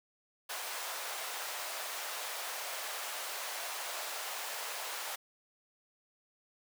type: high-pass noise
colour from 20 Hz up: pink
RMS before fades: -40 dBFS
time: 0.49-5.16 s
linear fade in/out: 10 ms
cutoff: 600 Hz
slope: 24 dB/octave
effects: none